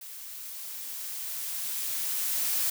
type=noise with level ramp; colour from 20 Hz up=blue; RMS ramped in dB=-43 to -27 dBFS; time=0.01-2.7 s; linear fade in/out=5 ms; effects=none